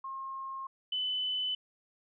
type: tone pair in turn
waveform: sine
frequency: 1072 / 3012 Hz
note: C6 / F#7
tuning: +42 / +30 cents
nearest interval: octave + tritone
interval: 1788 cents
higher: second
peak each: -37 / -30 dBFS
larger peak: second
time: 0.04-0.67 / 0.92-1.55 s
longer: neither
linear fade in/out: 5 ms
effects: none